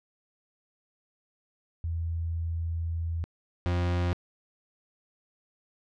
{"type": "tone pair in turn", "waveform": ["sine", "40% pulse"], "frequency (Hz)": [83, 87.94], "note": ["E2", "F2"], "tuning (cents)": [12, 13], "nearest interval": "minor second", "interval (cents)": 101, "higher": "second", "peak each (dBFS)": [-28, -24], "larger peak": "second", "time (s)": [[1.84, 3.24], [3.66, 4.13]], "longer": "first", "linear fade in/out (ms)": 0, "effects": ["low-pass 4000 Hz 12 dB/octave"]}